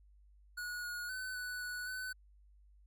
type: tone with pitch steps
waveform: square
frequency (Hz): 1457 / 1446 / 1512 / 1485 / 1475 / 1507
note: F#6 / F#6 / F#6 / F#6 / F#6 / F#6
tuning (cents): -27 / -40 / +37 / +6 / -6 / +31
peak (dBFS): -40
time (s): 0.57-2.13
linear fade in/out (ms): 10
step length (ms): 260
effects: added 50 Hz sine -60 dBFS peak until 2.86 s